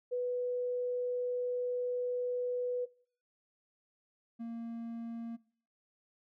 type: tone pair in turn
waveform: sine / triangle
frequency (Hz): 493.9 / 231.1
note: B4 / A#3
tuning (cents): 0 / -15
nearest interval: octave + minor second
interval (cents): 1315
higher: first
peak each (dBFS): -31 / -36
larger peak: first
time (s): 0.11-2.86 / 4.39-5.37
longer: first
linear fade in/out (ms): 20
effects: noise-tail reverb RT60 0.5 s tail -22 dB re dry